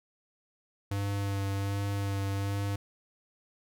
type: tone with vibrato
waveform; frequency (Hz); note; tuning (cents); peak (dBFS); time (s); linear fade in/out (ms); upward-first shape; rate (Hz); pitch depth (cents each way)
square; 99.4; G2; +25; -30; 0.91-2.76; 5; sine; 1.3; 16
effects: none